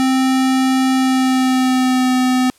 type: tone with pitch glide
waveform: square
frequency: 261.6 to 254.7 Hz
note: C4 to C4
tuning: 0 to -46 cents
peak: -13 dBFS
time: 0-2.5 s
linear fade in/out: 0 ms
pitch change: -46 cents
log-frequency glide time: 0.94-2.14 s
effects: white hiss -52 dBFS RMS until 2.58 s + low-pass 11000 Hz 12 dB/octave